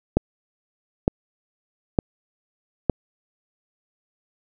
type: click train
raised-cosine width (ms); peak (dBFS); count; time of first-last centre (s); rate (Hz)
2; -3; 4; 0.17-2.897; 1.1
effects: none